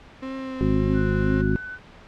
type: tone with vibrato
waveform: 35% pulse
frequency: 262.8 Hz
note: C4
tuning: 8 cents sharp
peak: -28 dBFS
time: 0.22-1.42 s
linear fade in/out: 10 ms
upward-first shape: triangle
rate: 1.9 Hz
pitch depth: 21 cents each way
type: harmonic tone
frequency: 51.91 Hz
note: G#1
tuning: in tune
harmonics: 1 / 2 / 3 / 4 / 5 / 7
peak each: -26 / -26 / -26 / -26 / -26 / -26 dBFS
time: 0.61-1.56 s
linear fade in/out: 0 ms
type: tone with pitch glide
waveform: sine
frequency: 1480 to 1502.4 Hz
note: F#6 to F#6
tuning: 0 to +26 cents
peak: -32 dBFS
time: 0.93-1.79 s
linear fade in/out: 50 ms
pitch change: +26 cents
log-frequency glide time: 1.49-1.6 s
effects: pink hiss -47 dBFS RMS until 2.07 s + low-pass 3000 Hz 12 dB/octave